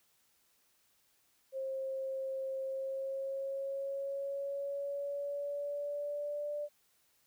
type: tone with pitch glide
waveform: sine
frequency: 533 to 588 Hz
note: C5 to D5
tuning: +32 to +2 cents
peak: -35 dBFS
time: 1.52-6.69 s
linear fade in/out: 50 ms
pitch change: +170 cents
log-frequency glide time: 2.64-6.53 s
effects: white hiss -72 dBFS RMS until 7.26 s